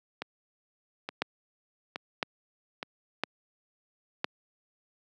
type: two click trains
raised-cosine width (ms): 0.3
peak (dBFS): -18 / -11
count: 4 / 4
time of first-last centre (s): 0.22-2.829 / 1.22-4.244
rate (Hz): 1.15 / 0.992
effects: high-pass 200 Hz 12 dB/octave